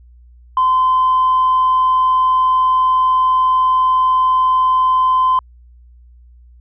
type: tone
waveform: sine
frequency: 1029 Hz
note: C6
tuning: 29 cents flat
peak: -9 dBFS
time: 0.57-5.39 s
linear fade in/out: 2 ms
effects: tanh soft clip ceiling -7 dBFS + added 60 Hz sine -41 dBFS peak until 6.6 s